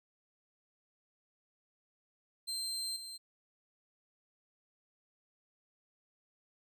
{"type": "tone with level steps", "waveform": "30% pulse", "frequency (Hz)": 4138, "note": "C8", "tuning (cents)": -20, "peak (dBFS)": [-33, -41], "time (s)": [2.47, 3.18], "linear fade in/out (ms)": 20, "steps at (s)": 2.96, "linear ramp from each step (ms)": 5, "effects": []}